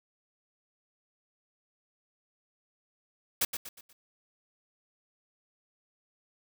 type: noise with echo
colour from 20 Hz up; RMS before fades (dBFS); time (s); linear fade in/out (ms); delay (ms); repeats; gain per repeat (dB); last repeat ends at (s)
white; -27; 3.41-3.45; 5; 120; 4; -8; 3.93
effects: none